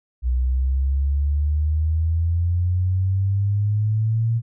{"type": "exponential sweep", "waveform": "sine", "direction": "up", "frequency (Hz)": [61.2, 116.5], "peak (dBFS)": -17, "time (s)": [0.22, 4.42], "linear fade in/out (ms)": 50, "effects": []}